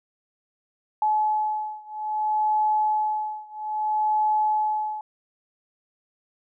sine beating tone pair, 855 / 855.61 Hz, A5 / A5, -50 / -49 cents, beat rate 0.61 Hz, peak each -24 / -25 dBFS, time 1.02-5.01 s, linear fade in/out 2 ms, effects none

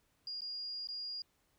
sine tone with dropouts, 4841 Hz, D#8, 48 cents flat, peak -39 dBFS, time 0.27-1.22 s, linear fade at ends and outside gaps 2 ms, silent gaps 0.408-0.418 / 0.873-0.887 s, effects pink hiss -75 dBFS RMS until 1.58 s

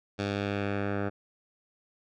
10% pulse tone with low-pass filter sweep, 100.7 Hz, G2, 47 cents sharp, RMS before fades -31 dBFS, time 0.18-1.1 s, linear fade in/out 20 ms, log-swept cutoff 4600 to 1400 Hz, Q 1.3, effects none

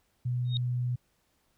sine tone, 123.47 Hz, B2, in tune, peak -27 dBFS, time 0.25-0.96 s, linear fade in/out 10 ms
sine tone with exponential growth, 3729 Hz, A#7, in tune, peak -27 dBFS, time 0.45-0.57 s, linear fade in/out 1 ms, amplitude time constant 26 ms
effects pink hiss -72 dBFS RMS until 1.57 s

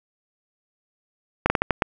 slowing click train, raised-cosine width 0.5 ms, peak -3 dBFS, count 6, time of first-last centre 1.46-1.822 s, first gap 40 ms, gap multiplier 1.3, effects none

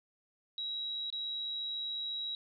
sine tone with dropouts, 3862 Hz, B7, 39 cents flat, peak -35 dBFS, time 0.58-2.35 s, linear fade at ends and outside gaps 1 ms, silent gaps 1.102-1.126 s, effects none

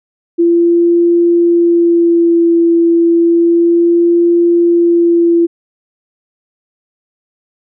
sine tone with vibrato, 340 Hz, F4, 46 cents flat, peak -6 dBFS, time 0.38-5.47 s, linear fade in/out 20 ms, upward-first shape sine, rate 0.31 Hz, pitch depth 17 cents each way, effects none

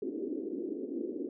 white band-pass noise, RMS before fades -37 dBFS, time 0.02-1.29 s, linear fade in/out 2 ms, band 250 to 410 Hz, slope 48 dB/octave, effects none

